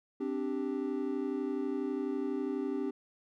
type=chord; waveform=triangle; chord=C suspended second; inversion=none; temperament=equal; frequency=261.6 / 293.7 / 392 Hz; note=C4 / D4 / G4; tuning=0 / 0 / 0 cents; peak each=-34 dBFS; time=0.2-2.91 s; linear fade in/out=10 ms; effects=none